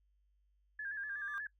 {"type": "tone with vibrato", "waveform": "sine", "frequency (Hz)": 1661.2, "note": "G#6", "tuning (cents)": 0, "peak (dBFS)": -38, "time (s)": [0.79, 1.47], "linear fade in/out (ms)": 5, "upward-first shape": "square", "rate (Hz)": 8.2, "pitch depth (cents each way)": 56}
{"type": "tone with exponential growth", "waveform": "triangle", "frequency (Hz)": 1185, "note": "D6", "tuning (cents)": 15, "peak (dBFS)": -40, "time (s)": [0.87, 1.38], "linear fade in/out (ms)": 0, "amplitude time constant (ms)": 110}
{"effects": ["noise-tail reverb RT60 0.1 s tail -20 dB re dry", "added 50 Hz sine -70 dBFS peak until 1.59 s"]}